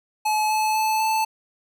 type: tone with pitch steps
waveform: square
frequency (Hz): 857 / 864 / 871 / 878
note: A5 / A5 / A5 / A5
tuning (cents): -46 / -32 / -18 / -4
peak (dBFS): -20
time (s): 0.25-1.25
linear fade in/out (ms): 10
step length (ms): 250
effects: none